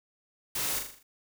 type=noise with echo; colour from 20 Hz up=white; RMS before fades=-32 dBFS; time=0.55-0.79 s; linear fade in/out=5 ms; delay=40 ms; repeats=6; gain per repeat=-5 dB; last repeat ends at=1.03 s; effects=none